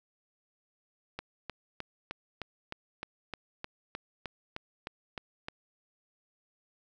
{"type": "click train", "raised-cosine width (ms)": 0.3, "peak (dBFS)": -21, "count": 15, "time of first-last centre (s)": [1.19, 5.484], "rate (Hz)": 3.26, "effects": []}